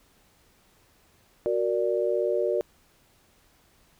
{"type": "chord", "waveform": "sine", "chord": "Gb augmented", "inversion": "none", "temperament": "equal", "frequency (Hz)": [370, 466.2, 587.3], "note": ["Gb4", "Bb4", "D5"], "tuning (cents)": [0, 0, 0], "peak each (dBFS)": -27, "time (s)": [1.46, 2.61], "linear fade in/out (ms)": 0, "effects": ["pink hiss -62 dBFS RMS until 3.99 s"]}